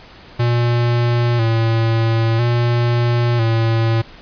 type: tone with vibrato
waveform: square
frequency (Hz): 116.54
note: A#2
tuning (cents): 0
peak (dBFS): -14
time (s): 0.39-4.02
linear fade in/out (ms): 10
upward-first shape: square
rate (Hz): 0.5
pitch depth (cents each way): 44
effects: pink hiss -41 dBFS RMS until 4.21 s + resampled to 11025 Hz